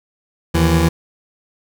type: tone pair together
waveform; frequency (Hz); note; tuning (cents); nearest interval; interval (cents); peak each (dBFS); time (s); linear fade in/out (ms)
25% pulse; 79 / 166.86; D#2 / E3; +27 / +21; octave + minor second; 1294; -11; 0.54-0.89; 10
effects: none